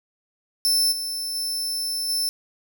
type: tone with level steps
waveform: sawtooth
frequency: 5300 Hz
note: E8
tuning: 9 cents sharp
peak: -15 / -24 / -22 / -19 dBFS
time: 0.65-2.29 s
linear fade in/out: 0 ms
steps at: 0.91 / 1.34 / 2.08 s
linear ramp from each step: 20 ms
effects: none